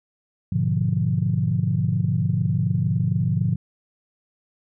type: chord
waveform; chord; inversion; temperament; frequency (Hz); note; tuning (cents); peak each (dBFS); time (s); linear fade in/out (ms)
sine; G# diminished seventh; none; equal with one note detuned; 103.83 / 123.47 / 147.68 / 174.61; G#2 / B2 / D3 / F3; 0 / 0 / +10 / 0; -24; 0.52-3.56; 5
effects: tanh soft clip ceiling -8 dBFS